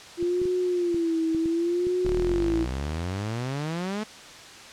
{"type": "tone with vibrato", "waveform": "sine", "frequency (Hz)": 343.2, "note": "F4", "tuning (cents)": -30, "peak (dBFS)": -22, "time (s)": [0.17, 2.67], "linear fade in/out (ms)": 50, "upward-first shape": "sine", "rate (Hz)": 0.67, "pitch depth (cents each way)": 100}
{"type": "clicks", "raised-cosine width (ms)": 3, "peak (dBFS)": -24, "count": 10, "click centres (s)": [0.227, 0.417, 0.455, 0.945, 1.348, 1.458, 1.869, 2.049, 2.191, 2.311]}
{"type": "exponential sweep", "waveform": "sawtooth", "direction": "up", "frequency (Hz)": [34.77, 220], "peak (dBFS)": -24, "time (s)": [2.05, 4.04], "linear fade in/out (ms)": 10}
{"effects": ["white hiss -44 dBFS RMS until 4.72 s", "low-pass 6000 Hz 12 dB/octave"]}